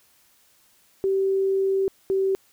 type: tone pair in turn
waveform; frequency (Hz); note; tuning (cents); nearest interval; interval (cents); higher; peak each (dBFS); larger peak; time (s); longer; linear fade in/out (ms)
sine; 386.9 / 385.3; G4 / G4; -23 / -30; unison; 7; first; -19; neither; 1.04-1.88 / 2.1-2.35; first; 0
effects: white hiss -60 dBFS RMS until 2.52 s